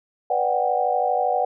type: chord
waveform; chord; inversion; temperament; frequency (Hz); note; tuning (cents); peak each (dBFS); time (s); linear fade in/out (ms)
sine; G major seventh; first; equal with one note detuned; 493.9 / 587.3 / 740 / 792.6; B4 / D5 / F#5 / G5; 0 / 0 / 0 / +19; -26 / -26 / -21 / -26; 0.3-1.45; 5
effects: none